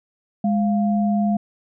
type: tone pair together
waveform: sine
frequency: 206.9 / 695.9 Hz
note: G#3 / F5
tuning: -6 / -6 cents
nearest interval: octave + major sixth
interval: 2100 cents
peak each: -17 / -25 dBFS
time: 0.44-1.37 s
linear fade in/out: 5 ms
effects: none